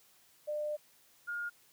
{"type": "tone pair in turn", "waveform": "sine", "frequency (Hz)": [599, 1421.3], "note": ["D5", "F6"], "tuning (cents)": [34, 30], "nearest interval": "octave + minor third", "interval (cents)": 1496, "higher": "second", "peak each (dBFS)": [-33, -35], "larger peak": "first", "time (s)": [[0.47, 0.77], [1.27, 1.5]], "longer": "first", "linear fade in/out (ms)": 20, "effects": ["white hiss -65 dBFS RMS until 1.72 s", "high-pass 60 Hz 12 dB/octave"]}